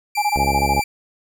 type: tone with vibrato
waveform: sawtooth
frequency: 2349 Hz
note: D7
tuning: in tune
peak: -21 dBFS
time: 0.15-0.84 s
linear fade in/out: 5 ms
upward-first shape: triangle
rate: 19 Hz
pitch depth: 9 cents each way
type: tone bursts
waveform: sine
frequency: 833 Hz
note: G#5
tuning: 5 cents sharp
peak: -15 dBFS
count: 9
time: 0.17-0.815 s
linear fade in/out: 10 ms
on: 53 ms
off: 21 ms
type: harmonic tone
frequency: 69.3 Hz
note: C#2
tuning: in tune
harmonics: 1 / 2 / 3 / 4 / 5 / 6 / 7 / 8 / 9 / 10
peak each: -24 / -27 / -29 / -30 / -31 / -32 / -32 / -33 / -34 / -34 dBFS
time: 0.36-0.8 s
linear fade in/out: 0 ms
effects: none